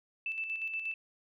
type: tone with tremolo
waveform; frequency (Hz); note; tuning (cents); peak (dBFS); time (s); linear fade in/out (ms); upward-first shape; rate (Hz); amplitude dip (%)
sine; 2643; E7; +4; -32; 0.26-0.94; 2; square; 8.4; 45
effects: none